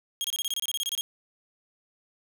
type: tone bursts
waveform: sawtooth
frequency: 3256 Hz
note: G#7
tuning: 35 cents flat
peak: -24 dBFS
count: 14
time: 0.21-1.01 s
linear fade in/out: 0 ms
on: 33 ms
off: 26 ms
effects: none